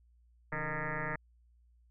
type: tone with frequency modulation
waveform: sine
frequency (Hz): 920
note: A#5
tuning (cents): -23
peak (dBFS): -33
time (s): 0.52-1.16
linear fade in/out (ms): 5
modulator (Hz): 151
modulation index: 7.3
effects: added 59 Hz sine -62 dBFS peak until 1.9 s